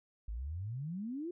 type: exponential sweep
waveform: sine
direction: up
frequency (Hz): 50.1 to 363.1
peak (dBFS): -37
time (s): 0.28-1.31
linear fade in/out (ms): 5
effects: none